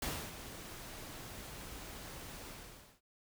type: noise with ADSR envelope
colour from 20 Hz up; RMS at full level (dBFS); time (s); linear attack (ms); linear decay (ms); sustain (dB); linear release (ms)
pink; -37; 0.02-3.01; 4; 280; -11; 550
effects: none